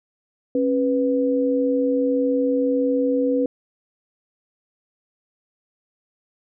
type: tone pair together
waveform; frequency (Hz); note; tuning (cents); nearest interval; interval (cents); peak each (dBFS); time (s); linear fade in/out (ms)
sine; 272.3 / 493.9; C#4 / B4; -31 / 0; minor seventh; 1031; -20; 0.55-3.46; 2
effects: none